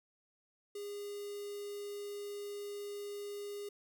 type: tone with notch filter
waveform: square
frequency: 407.9 Hz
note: G#4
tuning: 31 cents flat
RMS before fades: -43 dBFS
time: 0.75-3.69 s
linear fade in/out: 5 ms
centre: 1500 Hz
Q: 0.57
effects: none